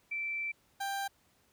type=tone pair in turn; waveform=sine / 30% pulse; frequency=2334 / 790.2 Hz; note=D7 / G5; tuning=-11 / +14 cents; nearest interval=octave + perfect fifth; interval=1875 cents; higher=first; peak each=-33 / -31 dBFS; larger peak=second; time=0.11-0.52 / 0.8-1.08 s; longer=first; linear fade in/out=10 ms; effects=pink hiss -69 dBFS RMS until 1.52 s + high-pass 60 Hz 12 dB/octave